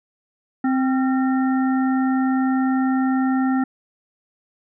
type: harmonic tone with a mistuned harmonic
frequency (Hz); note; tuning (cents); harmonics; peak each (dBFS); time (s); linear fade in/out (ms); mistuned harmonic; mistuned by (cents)
261.6; C4; 0; 1 / 3 / 5 / 7; -17 / -27 / -31 / -34; 0.64-3.64; 5; 5; +74
effects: none